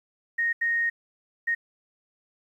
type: tone bursts at uneven times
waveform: sine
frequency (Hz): 1860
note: A#6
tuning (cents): -4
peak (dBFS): -22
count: 3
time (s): 0.38-0.53 / 0.61-0.9 / 1.47-1.55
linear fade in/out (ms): 10
effects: 10-bit